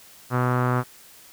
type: tone with low-pass filter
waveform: sawtooth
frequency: 124.6 Hz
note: B2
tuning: 16 cents sharp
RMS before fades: -22 dBFS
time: 0.3-0.84 s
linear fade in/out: 50 ms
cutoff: 1300 Hz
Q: 3.3
effects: white hiss -49 dBFS RMS until 1.32 s